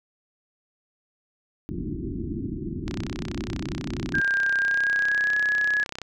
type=low-pass noise; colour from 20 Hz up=white; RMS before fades=-31 dBFS; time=1.69-4.2 s; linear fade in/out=0 ms; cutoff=370 Hz; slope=96 dB/octave
type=click train; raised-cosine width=0.2 ms; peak=-17 dBFS; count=102; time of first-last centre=2.88-6.017 s; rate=32.2 Hz
type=tone with pitch glide; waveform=sine; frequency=1600 to 1683.4 Hz; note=G6 to G#6; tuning=+35 to +23 cents; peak=-20 dBFS; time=4.14-5.84 s; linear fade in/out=5 ms; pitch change=+88 cents; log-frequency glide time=4.56-5.38 s
effects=none